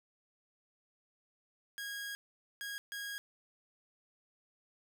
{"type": "tone bursts at uneven times", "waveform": "sawtooth", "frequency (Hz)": 1640, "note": "G#6", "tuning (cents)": -22, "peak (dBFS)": -36, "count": 3, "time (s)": [[1.78, 2.15], [2.61, 2.78], [2.92, 3.18]], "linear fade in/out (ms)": 0, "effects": []}